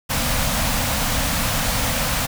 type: band-stop noise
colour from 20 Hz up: pink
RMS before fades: -21 dBFS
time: 0.09-2.27 s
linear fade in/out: 20 ms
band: 290 to 480 Hz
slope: 96 dB/octave
effects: none